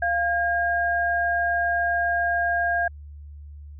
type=tone pair together; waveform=sine; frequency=694 / 1621.3 Hz; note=F5 / G#6; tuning=-11 / -42 cents; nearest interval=octave + minor third; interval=1469 cents; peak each=-23 dBFS; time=0.02-2.88 s; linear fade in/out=5 ms; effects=added 73 Hz sine -38 dBFS peak until 3.79 s